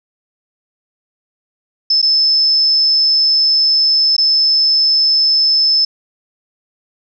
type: tone with dropouts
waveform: sine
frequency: 5250 Hz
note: E8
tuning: 8 cents flat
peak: -9 dBFS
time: 1.9-5.85 s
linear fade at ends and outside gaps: 5 ms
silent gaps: 2.017-2.026 / 4.166-4.18 s
effects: none